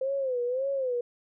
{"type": "tone with vibrato", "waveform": "sine", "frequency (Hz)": 517, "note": "C5", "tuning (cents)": -21, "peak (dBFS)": -26, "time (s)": [0.01, 1.01], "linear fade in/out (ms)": 5, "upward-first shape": "sine", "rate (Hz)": 1.8, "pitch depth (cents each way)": 120, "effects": []}